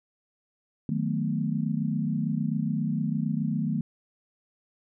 sine chord, B dominant seventh, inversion first, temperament equal with one note detuned, 155.56 / 183.72 / 220 / 246.9 Hz, D#3 / F#3 / A3 / B3, 0 / -12 / 0 / 0 cents, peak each -29 / -32 / -29 / -33 dBFS, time 0.89-3.81 s, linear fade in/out 2 ms, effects none

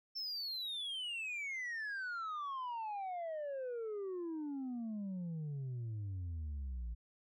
sine exponential sweep, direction down, 5400 to 55 Hz, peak -36 dBFS, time 0.15-6.95 s, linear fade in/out 20 ms, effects tanh soft clip ceiling -38 dBFS

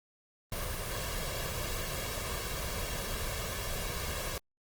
pink noise with comb filter, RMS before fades -36 dBFS, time 0.52-4.38 s, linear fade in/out 2 ms, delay 1.8 ms, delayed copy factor +0.6, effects Opus 24 kbps

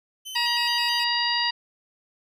sawtooth tone with vibrato, 2800 Hz, F7, 4 cents sharp, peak -31 dBFS, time 0.25-1.05 s, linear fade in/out 20 ms, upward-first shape square, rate 4.7 Hz, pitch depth 150 cents each way
harmonic tone, 952 Hz, A#5, 36 cents sharp, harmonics 1 / 2 / 3 / 4 / 5, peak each -28 / -28 / -28 / -31 / -26 dBFS, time 0.35-1.51 s, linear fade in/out 10 ms
effects none

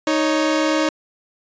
sawtooth tone pair together, 311.4 / 554.4 Hz, D#4 / C#5, +2 / 0 cents, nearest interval minor seventh, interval 998 cents, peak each -14 / -17 dBFS, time 0.07-0.89 s, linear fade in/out 2 ms, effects resampled to 16000 Hz

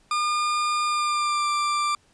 40% pulse tone with pitch glide, 1209 to 1181.4 Hz, D6 to D6, +50 to +10 cents, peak -21 dBFS, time 0.11-1.95 s, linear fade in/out 2 ms, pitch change -40 cents, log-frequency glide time 0.85-1.49 s, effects pink hiss -61 dBFS RMS until 2.13 s + resampled to 22050 Hz

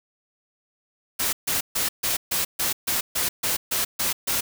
white noise bursts, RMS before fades -24 dBFS, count 12, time 1.19-4.41 s, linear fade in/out 10 ms, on 140 ms, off 140 ms, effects none

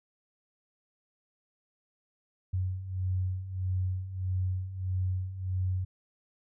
sine beating tone pair, 91.6 / 93.2 Hz, F#2 / F#2, -17 / +13 cents, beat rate 1.6 Hz, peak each -35 / -30 dBFS, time 2.53-5.85 s, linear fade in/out 10 ms, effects none

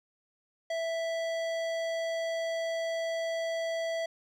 sine tone with hard clipping, 659.3 Hz, E5, in tune, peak -32 dBFS, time 0.7-4.06 s, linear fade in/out 5 ms, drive 15 dB, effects none

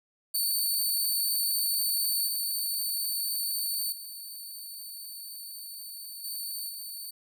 10% pulse tone with level steps, 4513 Hz, C#8, 30 cents sharp, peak -19 / -22 / -33 / -27 / -31 dBFS, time 0.34-7.11 s, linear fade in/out 10 ms, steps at 2.27 / 3.92 / 6.24 / 6.69 s, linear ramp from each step 5 ms, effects none

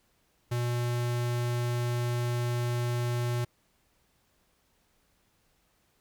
square tone, 120.8 Hz, B2, 38 cents flat, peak -28 dBFS, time 0.51-3.45 s, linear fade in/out 10 ms, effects pink hiss -70 dBFS RMS until 6 s

